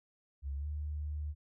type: tone with pitch glide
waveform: sine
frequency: 69.3 to 74.7 Hz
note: C#2 to D2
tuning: 0 to +30 cents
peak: -35 dBFS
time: 0.42-1.35 s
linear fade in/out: 50 ms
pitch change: +130 cents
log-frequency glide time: 0.56-0.67 s
effects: none